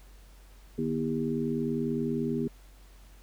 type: harmonic tone with a mistuned harmonic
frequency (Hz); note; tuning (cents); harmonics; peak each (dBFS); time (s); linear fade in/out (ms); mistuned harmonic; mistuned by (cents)
80; D#2; +49; 2 / 3 / 4 / 5; -35 / -30 / -35 / -33; 0.78-2.48; 5; 2; -110
effects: added 47 Hz sine -50 dBFS peak until 3.22 s + pink hiss -60 dBFS RMS until 3.22 s